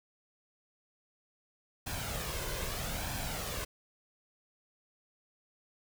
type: noise with flanger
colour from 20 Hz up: pink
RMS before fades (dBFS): -37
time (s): 1.86-3.65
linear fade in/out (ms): 10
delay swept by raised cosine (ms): 1.2 to 1.96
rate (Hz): 0.79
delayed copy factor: +0.55
effects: none